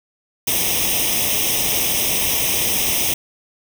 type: noise with comb filter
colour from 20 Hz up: white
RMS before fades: -19 dBFS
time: 0.47-3.14 s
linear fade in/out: 5 ms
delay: 0.34 ms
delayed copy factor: +0.85
effects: none